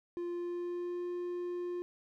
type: tone with pitch glide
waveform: triangle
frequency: 348.4 to 353.3 Hz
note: F4 to F4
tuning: -4 to +20 cents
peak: -33 dBFS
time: 0.17-1.82 s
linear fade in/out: 0 ms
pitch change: +24 cents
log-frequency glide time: 0.29-1.07 s
effects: none